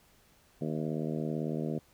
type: harmonic tone with a mistuned harmonic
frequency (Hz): 78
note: D#2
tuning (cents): +5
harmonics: 2 / 3 / 4 / 5 / 6 / 7 / 8 / 9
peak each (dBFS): -35 / -36 / -39 / -40 / -42 / -44 / -46 / -49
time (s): 0.61-1.79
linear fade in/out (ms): 5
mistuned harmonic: 9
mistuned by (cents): -60
effects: pink hiss -64 dBFS RMS until 1.93 s